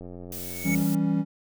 click train, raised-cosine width 2 ms, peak -28 dBFS, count 73, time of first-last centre 0.01-0.82 s, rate 88.9 Hz
blue noise, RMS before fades -37 dBFS, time 0.32-0.95 s, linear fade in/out 2 ms
square tone with exponential growth, 2217 Hz, C#7, in tune, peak -26 dBFS, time 0.35-0.75 s, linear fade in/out 2 ms, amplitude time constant 86 ms
triangle chord, C# diminished, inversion first, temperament equal, 164.81 / 196 / 277.2 Hz, E3 / G3 / C#4, 0 / 0 / 0 cents, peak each -24 dBFS, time 0.63-1.25 s, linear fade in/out 50 ms
effects none

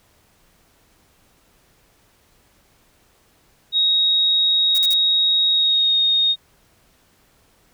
sine tone with pitch glide, 3775 to 3714 Hz, A#7 to A#7, +21 to -7 cents, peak -14 dBFS, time 3.72-6.36 s, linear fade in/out 50 ms, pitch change -28 cents, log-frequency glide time 5.5-5.98 s
blue noise bursts, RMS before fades -28 dBFS, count 3, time 4.75-4.936 s, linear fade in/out 0 ms, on 30 ms, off 48 ms
effects pink hiss -58 dBFS RMS until 7.73 s

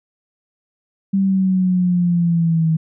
sine linear sweep, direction down, 196 to 159 Hz, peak -13 dBFS, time 1.13-2.77 s, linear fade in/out 10 ms, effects none

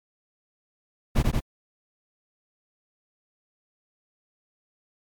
brown noise with echo, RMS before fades -19 dBFS, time 1.15-1.23 s, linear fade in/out 20 ms, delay 88 ms, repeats 2, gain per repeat -2 dB, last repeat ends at 1.406 s, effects MP3 96 kbps

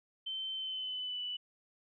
sine tone with pitch glide, 3090 to 2971 Hz, G7 to F#7, -26 to +6 cents, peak -36 dBFS, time 0.26-1.37 s, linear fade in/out 10 ms, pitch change -68 cents, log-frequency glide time 0.54-1.22 s, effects none

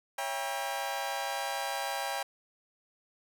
sawtooth chord, C# diminished seventh, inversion none, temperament just, 554.4 / 665.2 / 798.3 / 957.9 Hz, C#5 / E5 / G5 / Bb5, 0 / +16 / +31 / +47 cents, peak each -36 / -37 / -31 / -36 dBFS, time 0.18-2.23 s, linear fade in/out 5 ms, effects none

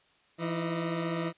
20% pulse tone cluster, 167.7 / 320.6 / 621 Hz, E3 / E4 / D#5, +30 / -48 / -3 cents, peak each -26 / -34 / -35 dBFS, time 0.38-1.33 s, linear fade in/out 50 ms, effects white hiss -65 dBFS RMS until 1.37 s + resampled to 8000 Hz

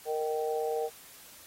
harmonic tone, 154.8 Hz, D#3, 9 cents flat, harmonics 3 / 4 / 5, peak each -30 / -37 / -35 dBFS, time 0.05-0.9 s, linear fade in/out 50 ms, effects white hiss -52 dBFS RMS until 1.46 s + AAC 48 kbps

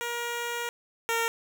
10% pulse tone pair in turn, 474.4 / 459.8 Hz, A#4 / A#4, +30 / -24 cents, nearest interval minor second, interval 54 cents, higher first, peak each -22 / -17 dBFS, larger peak second, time 0.01-0.69 / 1.09-1.28 s, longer first, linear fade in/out 0 ms, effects none

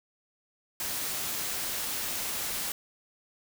white noise, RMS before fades -33 dBFS, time 0.8-2.72 s, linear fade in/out 2 ms, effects none

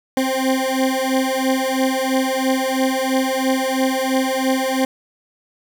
20% pulse beating tone pair, 261.4 / 264.4 Hz, C4 / C4, -1 / +18 cents, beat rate 3 Hz, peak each -15 dBFS, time 0.17-4.85 s, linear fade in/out 2 ms, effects 8-bit

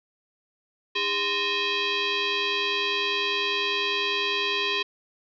sine tone with frequency modulation, 315 Hz, D#4, 21 cents sharp, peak -23 dBFS, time 0.95-4.83 s, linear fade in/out 10 ms, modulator 720 Hz, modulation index 5.3, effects none

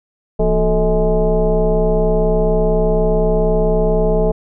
sine tone with frequency modulation, 234.1 Hz, A#3, 8 cents sharp, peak -11 dBFS, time 0.39-4.32 s, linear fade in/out 10 ms, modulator 202 Hz, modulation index 2.1, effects none

